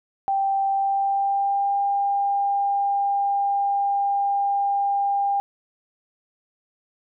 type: tone with pitch glide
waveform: sine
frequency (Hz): 784 to 800.5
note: G5 to G5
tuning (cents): 0 to +36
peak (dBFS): -19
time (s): 0.28-5.4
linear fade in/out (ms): 0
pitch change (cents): +36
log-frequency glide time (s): 0.69-1.77
effects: none